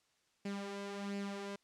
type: tone with flanger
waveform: sawtooth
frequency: 200 Hz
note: G3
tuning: 35 cents sharp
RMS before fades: -42 dBFS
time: 0.45-1.56 s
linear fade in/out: 5 ms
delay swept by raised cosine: 0.4 to 3.1 ms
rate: 1.4 Hz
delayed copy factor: +0.55
effects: white hiss -75 dBFS RMS until 1.63 s + low-pass 7000 Hz 12 dB/octave